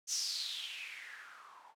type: noise with low-pass filter sweep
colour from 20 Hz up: violet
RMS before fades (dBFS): -42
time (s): 0.07-1.75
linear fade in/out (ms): 50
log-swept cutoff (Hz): 6300 to 830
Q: 6.1
effects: none